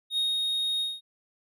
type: tone with ADSR envelope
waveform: triangle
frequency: 3729 Hz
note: A#7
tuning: in tune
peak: -22 dBFS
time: 0.1-1.01 s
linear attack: 75 ms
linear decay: 190 ms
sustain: -2 dB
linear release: 200 ms
effects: none